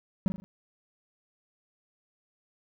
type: tone with echo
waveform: triangle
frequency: 190 Hz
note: F#3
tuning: 46 cents sharp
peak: -19 dBFS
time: 0.26-0.28 s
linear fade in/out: 0 ms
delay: 40 ms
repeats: 4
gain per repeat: -7 dB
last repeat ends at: 0.44 s
effects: none

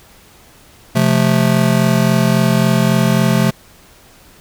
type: chord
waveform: square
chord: F major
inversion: second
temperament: just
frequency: 130.96 / 174.61 / 218.3 Hz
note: C3 / F3 / A3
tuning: +2 / 0 / -13 cents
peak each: -16 dBFS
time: 0.95-3.51 s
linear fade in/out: 10 ms
effects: pink hiss -45 dBFS RMS until 4.4 s

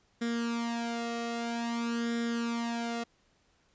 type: tone with flanger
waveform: sawtooth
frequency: 233.8 Hz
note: A#3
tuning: 5 cents sharp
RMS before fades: -33 dBFS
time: 0.21-3.04 s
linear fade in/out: 10 ms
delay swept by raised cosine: 0.56 to 1.56 ms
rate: 0.51 Hz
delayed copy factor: +0.75
effects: pink hiss -69 dBFS RMS until 3.74 s + resampled to 16000 Hz

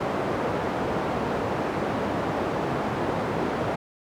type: band-pass noise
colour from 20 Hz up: white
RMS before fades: -27 dBFS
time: 0-3.76 s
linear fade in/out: 10 ms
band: 100 to 750 Hz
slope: 12 dB/octave
effects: none

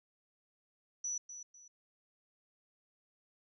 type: tone with echo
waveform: sine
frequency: 5920 Hz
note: F#8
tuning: in tune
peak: -35 dBFS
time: 1.04-1.18 s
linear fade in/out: 5 ms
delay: 250 ms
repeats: 2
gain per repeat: -10 dB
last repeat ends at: 1.68 s
effects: none

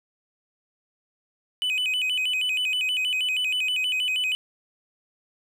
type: tone with vibrato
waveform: triangle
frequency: 2745 Hz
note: F7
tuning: 31 cents flat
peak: -21 dBFS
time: 1.62-4.35 s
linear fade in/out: 0 ms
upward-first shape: square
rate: 6.3 Hz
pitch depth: 150 cents each way
effects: none

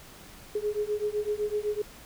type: beating tone pair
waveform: sine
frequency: 415.3 / 423.2 Hz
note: G#4 / G#4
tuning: 0 / +33 cents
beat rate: 7.9 Hz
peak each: -30 dBFS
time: 0.55-1.82 s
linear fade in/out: 5 ms
effects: pink hiss -49 dBFS RMS until 2.05 s

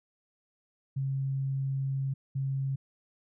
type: tone pair in turn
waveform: sine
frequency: 135.5 / 135.5 Hz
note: C#3 / C#3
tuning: -39 / -39 cents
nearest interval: unison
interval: 0 cents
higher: neither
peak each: -28 dBFS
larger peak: neither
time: 0.96-2.14 / 2.35-2.76 s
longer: first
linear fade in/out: 10 ms
effects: none

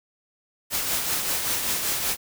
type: noise with tremolo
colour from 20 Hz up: white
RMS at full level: -24 dBFS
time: 0.7-2.17 s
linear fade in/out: 50 ms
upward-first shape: triangle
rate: 5.2 Hz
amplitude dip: 45%
effects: none

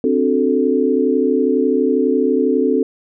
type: chord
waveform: sine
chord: D dominant seventh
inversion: third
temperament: equal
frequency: 261.6 / 293.7 / 370 / 440 Hz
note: C4 / D4 / F#4 / A4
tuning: 0 / 0 / 0 / 0 cents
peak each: -17 / -20 / -20 / -17 dBFS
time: 0.04-2.83 s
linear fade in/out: 2 ms
effects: none

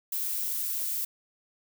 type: noise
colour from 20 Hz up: violet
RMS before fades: -31 dBFS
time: 0.12-1.05 s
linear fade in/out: 5 ms
effects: none

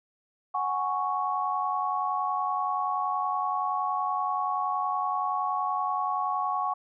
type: chord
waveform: sine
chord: F# suspended second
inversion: none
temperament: equal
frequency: 740 / 830.6 / 1108.7 Hz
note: F#5 / G#5 / C#6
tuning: 0 / 0 / 0 cents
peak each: -31 / -32 / -28 dBFS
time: 0.54-6.74 s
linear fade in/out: 10 ms
effects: none

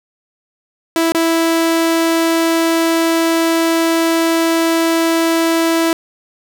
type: tone with dropouts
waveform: sawtooth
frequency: 329.6 Hz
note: E4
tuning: in tune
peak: -8 dBFS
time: 0.96-5.93 s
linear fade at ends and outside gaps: 1 ms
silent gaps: 1.121-1.147 s
effects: 8-bit

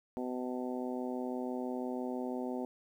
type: harmonic tone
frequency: 126 Hz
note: B2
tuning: 35 cents sharp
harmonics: 2 / 3 / 4 / 5 / 6 / 7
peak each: -37 / -41 / -43 / -45 / -47 / -48 dBFS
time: 0.17-2.65 s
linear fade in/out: 0 ms
effects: 11-bit

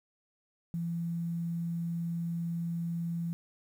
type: tone with quantisation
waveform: sine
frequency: 169 Hz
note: E3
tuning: 43 cents sharp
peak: -31 dBFS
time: 0.74-3.33 s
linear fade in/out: 0 ms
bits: 10
effects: none

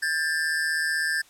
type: tone pair together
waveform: square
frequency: 1604.1 / 1760 Hz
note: G6 / A6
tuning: +39 / 0 cents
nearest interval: major second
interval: 161 cents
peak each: -27 dBFS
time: 0.02-1.22 s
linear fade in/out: 10 ms
effects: white hiss -56 dBFS RMS until 1.29 s + low-pass 11000 Hz 12 dB/octave

